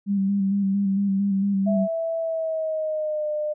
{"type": "tone with vibrato", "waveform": "sine", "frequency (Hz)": 197.3, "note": "G3", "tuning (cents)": 11, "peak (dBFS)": -19, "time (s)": [0.06, 1.88], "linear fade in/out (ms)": 50, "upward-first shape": "square", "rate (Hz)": 4.4, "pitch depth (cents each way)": 27}
{"type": "tone with pitch glide", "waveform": "sine", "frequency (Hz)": [658, 603.4], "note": ["E5", "D5"], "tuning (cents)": [-3, 47], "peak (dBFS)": -23, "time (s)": [1.66, 3.54], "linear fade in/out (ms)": 20, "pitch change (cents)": -150, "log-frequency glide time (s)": [2.19, 3.28]}
{"effects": []}